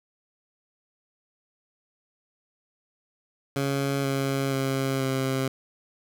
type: tone with pitch steps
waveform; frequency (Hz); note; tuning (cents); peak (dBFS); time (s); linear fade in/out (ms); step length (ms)
15% pulse; 138.59 / 136.68 / 134.8 / 132.94; C#3 / C#3 / C#3 / C3; 0 / -24 / -48 / +28; -18; 3.56-5.48; 2; 480
effects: none